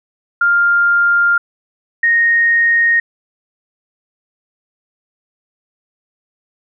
sine tone pair in turn, 1400 / 1860.2 Hz, F6 / A#6, +4 / -4 cents, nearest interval perfect fourth, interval 492 cents, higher second, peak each -9 dBFS, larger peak neither, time 0.41-1.38 / 2.03-3 s, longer neither, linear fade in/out 5 ms, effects none

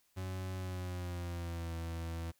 40% pulse tone with pitch glide, 93.3 to 83.12 Hz, F#2 to E2, +15 to +15 cents, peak -37 dBFS, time 0.16-2.32 s, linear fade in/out 20 ms, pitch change -200 cents, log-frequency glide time 0.56-1.73 s, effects white hiss -73 dBFS RMS until 2.39 s

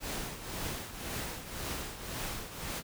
pink noise with tremolo, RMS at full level -36 dBFS, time 0-2.83 s, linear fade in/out 50 ms, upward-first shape triangle, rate 1.9 Hz, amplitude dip 70%, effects none

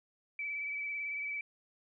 sine tone with vibrato, 2300 Hz, D7, 37 cents flat, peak -35 dBFS, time 0.39-1.41 s, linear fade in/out 2 ms, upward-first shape sine, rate 18 Hz, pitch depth 25 cents each way, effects none

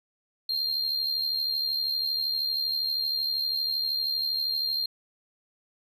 triangle tone with amplitude modulation, 4198 Hz, C8, 5 cents sharp, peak -22 dBFS, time 0.49-4.86 s, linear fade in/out 5 ms, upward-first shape sine, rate 72.7 Hz, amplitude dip 55%, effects none

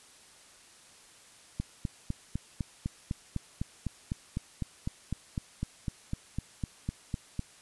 click train, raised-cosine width 5 ms, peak -19 dBFS, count 24, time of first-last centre 1.6-7.393 s, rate 3.97 Hz, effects white hiss -56 dBFS RMS until 7.61 s + resampled to 24000 Hz

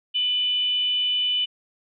sine tone with frequency modulation, 2984 Hz, F#7, 14 cents sharp, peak -20 dBFS, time 0.14-1.46 s, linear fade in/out 20 ms, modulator 563 Hz, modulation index 0.25, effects none

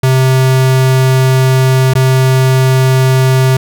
square tone with dropouts, 130.81 Hz, C3, in tune, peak -7 dBFS, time 0.03-3.57 s, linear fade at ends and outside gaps 5 ms, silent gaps 1.937-1.952 s, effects none

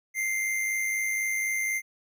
square tone with amplitude modulation, 2093 Hz, C7, in tune, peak -25 dBFS, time 0.14-1.82 s, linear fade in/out 50 ms, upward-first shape sine, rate 104 Hz, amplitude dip 40%, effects none

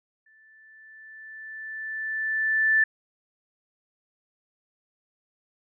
sine tone with exponential growth, 1760 Hz, A6, in tune, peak -16 dBFS, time 0.26-2.84 s, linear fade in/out 5 ms, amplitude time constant 560 ms, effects none

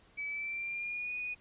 sine tone with pitch glide, 2293 to 2472 Hz, D7 to D#7, -42 to -12 cents, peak -35 dBFS, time 0.17-1.35 s, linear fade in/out 20 ms, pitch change +130 cents, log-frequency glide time 0.27-1.13 s, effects pink hiss -63 dBFS RMS until 1.4 s + resampled to 8000 Hz

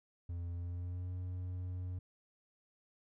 triangle tone with pitch glide, 86.4 to 90.7 Hz, F2 to F#2, -18 to -34 cents, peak -36 dBFS, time 0.29-1.99 s, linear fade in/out 5 ms, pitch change +84 cents, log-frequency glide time 0.51-1.14 s, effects none

